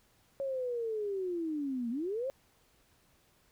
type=linear two-way sweep; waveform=sine; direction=down then up; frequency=554.4 to 226.3 to 554.4 Hz; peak=-32 dBFS; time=0.4-2.3 s; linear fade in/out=0 ms; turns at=1.9 s; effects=pink hiss -68 dBFS RMS until 3.51 s